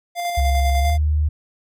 square tone with tremolo, 697 Hz, F5, 4 cents flat, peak -21 dBFS, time 0.15-0.98 s, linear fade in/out 50 ms, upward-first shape square, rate 10 Hz, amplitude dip 30%
sine tone with pitch glide, 67.8 to 75.66 Hz, C#2 to D#2, -38 to -48 cents, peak -15 dBFS, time 0.37-1.29 s, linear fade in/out 10 ms, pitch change +190 cents, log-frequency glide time 0.8-0.92 s
effects none

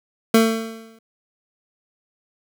25% pulse tone with exponential decay, 224.6 Hz, A3, 36 cents sharp, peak -6 dBFS, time 0.34-0.99 s, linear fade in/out 5 ms, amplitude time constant 140 ms, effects none

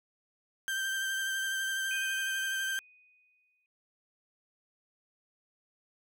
35% pulse tone with vibrato, 1568 Hz, G6, in tune, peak -29 dBFS, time 0.68-2.79 s, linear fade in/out 0 ms, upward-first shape sine, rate 12 Hz, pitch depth 18 cents each way
sine tone with exponential decay, 2489 Hz, D#7, in tune, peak -35 dBFS, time 1.91-3.66 s, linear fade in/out 1 ms, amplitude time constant 380 ms
effects none

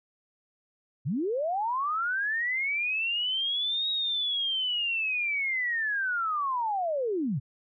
sine linear two-way sweep, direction up then down, 110 to 3808 to 110 Hz, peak -26 dBFS, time 1.05-7.4 s, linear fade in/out 20 ms, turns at 3.9 s, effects none

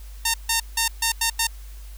5% pulse tone bursts at uneven times, 913 Hz, A#5, 36 cents flat, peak -7 dBFS, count 6, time 0.25-0.34 / 0.49-0.6 / 0.77-0.88 / 1.02-1.12 / 1.21-1.3 / 1.39-1.47 s, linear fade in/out 5 ms, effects added 50 Hz sine -36 dBFS peak until 1.97 s + white hiss -51 dBFS RMS until 1.97 s

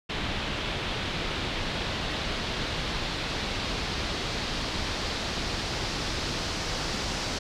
pink noise with low-pass filter sweep, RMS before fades -31 dBFS, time 0.09-7.39 s, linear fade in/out 10 ms, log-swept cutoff 3400 to 5200 Hz, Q 1.8, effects none

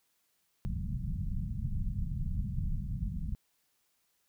pink low-pass noise, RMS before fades -34 dBFS, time 0.65-3.35 s, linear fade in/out 0 ms, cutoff 200 Hz, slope 48 dB/octave, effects white hiss -75 dBFS RMS until 4.28 s

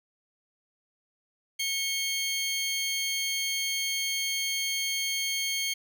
25% pulse tone pair together, 2200 / 3190 Hz, C#7 / G7, -14 / +30 cents, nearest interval tritone, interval 644 cents, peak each -27 dBFS, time 1.59-5.74 s, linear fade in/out 10 ms, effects none

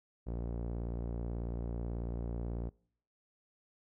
sawtooth tone with low-pass filter, 58.27 Hz, A#1, in tune, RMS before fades -38 dBFS, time 0.26-2.7 s, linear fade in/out 20 ms, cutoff 550 Hz, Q 0.94, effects noise-tail reverb RT60 0.6 s tail -25 dB re dry

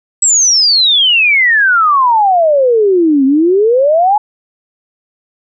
sine exponential two-way sweep, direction down then up, 7902 to 261.6 to 862 Hz, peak -6 dBFS, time 0.22-4.18 s, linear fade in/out 5 ms, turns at 3.25 s, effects none

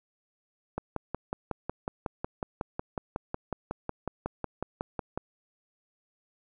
click train, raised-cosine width 1 ms, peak -17 dBFS, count 25, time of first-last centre 0.78-5.176 s, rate 5.46 Hz, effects none

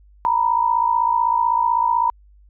sine tone pair together, 926.1 / 982 Hz, A#5 / B5, -12 / -10 cents, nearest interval minor second, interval 102 cents, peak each -18 dBFS, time 0.25-2.1 s, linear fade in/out 0 ms, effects added 50 Hz sine -47 dBFS peak until 2.49 s

